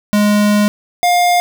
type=tone pair in turn; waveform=square; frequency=207.7 / 707.6 Hz; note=G#3 / F5; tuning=0 / +23 cents; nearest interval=octave + major sixth; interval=2123 cents; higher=second; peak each=-10 dBFS; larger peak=neither; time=0.13-0.68 / 1.03-1.4 s; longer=first; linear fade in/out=0 ms; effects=none